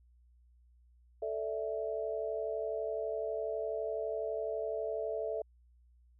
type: chord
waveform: sine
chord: A suspended fourth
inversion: none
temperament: equal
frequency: 440 / 587.3 / 659.3 Hz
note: A4 / D5 / E5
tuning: 0 / 0 / 0 cents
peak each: -37 / -40 / -37 dBFS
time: 1.22-5.42 s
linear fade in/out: 5 ms
effects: added 60 Hz sine -61 dBFS peak until 6.19 s